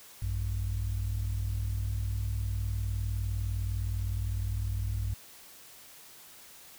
sine tone pair together, 58.27 / 98 Hz, A#1 / G2, 0 / 0 cents, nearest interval major sixth, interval 900 cents, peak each -31 / -30 dBFS, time 0.22-5.14 s, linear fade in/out 5 ms, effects tanh soft clip ceiling -24 dBFS + white hiss -52 dBFS RMS until 6.78 s

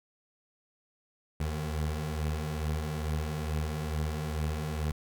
25% pulse beating tone pair, 75 / 77.3 Hz, D2 / D#2, +37 / -11 cents, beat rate 2.3 Hz, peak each -33 / -28 dBFS, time 1.4-4.92 s, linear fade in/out 5 ms, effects none

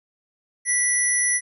sine tone cluster, 1966 / 5890 / 10180 Hz, B6 / F#8 / D#9, -8 / -9 / +39 cents, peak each -24 / -27 / -20 dBFS, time 0.65-1.41 s, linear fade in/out 50 ms, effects none

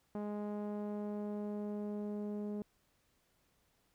sawtooth tone with low-pass filter sweep, 207.7 Hz, G#3, in tune, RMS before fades -40 dBFS, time 0.15-2.62 s, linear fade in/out 0 ms, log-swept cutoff 830 to 450 Hz, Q 1.1, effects pink hiss -75 dBFS RMS until 3.94 s

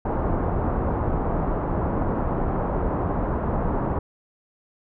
pink low-pass noise, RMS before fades -24 dBFS, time 0.05-3.99 s, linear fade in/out 5 ms, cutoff 1100 Hz, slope 24 dB/octave, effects none

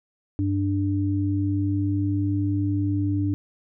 sine tone pair together, 98.4 / 294.9 Hz, G2 / D4, +7 / +7 cents, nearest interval octave + perfect fifth, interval 1900 cents, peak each -23 / -24 dBFS, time 0.39-3.34 s, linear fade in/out 0 ms, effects none

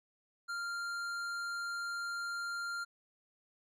sine tone with hard clipping, 1393 Hz, F6, 5 cents flat, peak -38 dBFS, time 0.48-2.85 s, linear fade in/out 20 ms, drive 11 dB, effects none

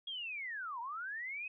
sine linear two-way sweep, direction down then up, 3322 to 903 to 2567 Hz, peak -39 dBFS, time 0.07-1.48 s, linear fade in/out 5 ms, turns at 0.8 s, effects none

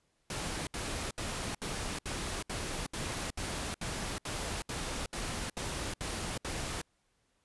pink noise bursts, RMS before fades -37 dBFS, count 15, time 0.3-6.816 s, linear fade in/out 2 ms, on 370 ms, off 69 ms, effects pink hiss -75 dBFS RMS until 7.44 s + resampled to 24000 Hz

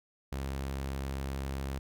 sawtooth tone, 67.7 Hz, C#2, 40 cents flat, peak -30 dBFS, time 0.32-1.79 s, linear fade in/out 5 ms, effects none

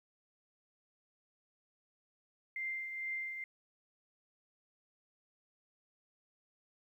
sine tone with tremolo, 2093 Hz, C7, in tune, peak -35 dBFS, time 2.56-3.44 s, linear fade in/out 2 ms, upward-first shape triangle, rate 2.2 Hz, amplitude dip 50%, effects 12-bit

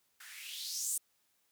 violet noise with band-pass filter sweep, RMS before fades -40 dBFS, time 0.2-0.98 s, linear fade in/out 5 ms, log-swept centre 1400 to 9100 Hz, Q 4, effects white hiss -75 dBFS RMS until 1.51 s + high-pass 60 Hz 12 dB/octave

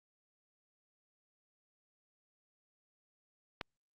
click, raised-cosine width 0.3 ms, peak -21 dBFS, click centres 3.612 s, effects Opus 48 kbps

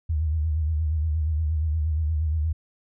sine tone with vibrato, 78 Hz, D#2, 5 cents sharp, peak -21 dBFS, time 0.09-2.53 s, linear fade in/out 10 ms, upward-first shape sine, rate 8.5 Hz, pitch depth 83 cents each way, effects none

